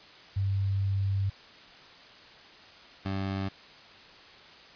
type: tone pair in turn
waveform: sine / 20% pulse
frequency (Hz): 98 / 96.87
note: G2 / G2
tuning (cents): 0 / -20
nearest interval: unison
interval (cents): 20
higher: first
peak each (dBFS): -25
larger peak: neither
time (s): 0.36-1.3 / 3.05-3.49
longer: first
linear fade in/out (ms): 10
effects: white hiss -51 dBFS RMS until 4.75 s + resampled to 11025 Hz